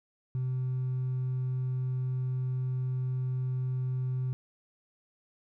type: tone with hard clipping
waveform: triangle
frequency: 128.3 Hz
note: C3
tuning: 34 cents flat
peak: -28 dBFS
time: 0.35-4.33 s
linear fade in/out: 0 ms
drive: 2 dB
effects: none